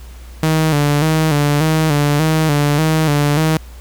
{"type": "tone with vibrato", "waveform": "sawtooth", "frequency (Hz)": 151.7, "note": "D#3", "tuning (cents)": -44, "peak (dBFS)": -8, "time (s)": [0.43, 3.57], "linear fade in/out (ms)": 0, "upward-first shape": "square", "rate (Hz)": 1.7, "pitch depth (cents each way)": 70, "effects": ["added 60 Hz sine -32 dBFS peak until 3.8 s", "pink hiss -44 dBFS RMS until 3.8 s"]}